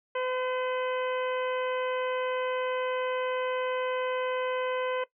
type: harmonic tone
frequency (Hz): 509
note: C5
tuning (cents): -48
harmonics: 1 / 2 / 3 / 4 / 5 / 6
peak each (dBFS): -29 / -35 / -39 / -41 / -43 / -45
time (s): 0.15-5.04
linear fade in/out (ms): 5
effects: noise-tail reverb RT60 0.1 s tail -17 dB re dry